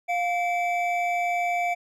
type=tone pair together; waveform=triangle; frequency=704 / 2306 Hz; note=F5 / D7; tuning=+14 / -32 cents; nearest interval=octave + major sixth; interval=2054 cents; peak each=-22 / -27 dBFS; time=0.08-1.75 s; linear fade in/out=20 ms; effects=none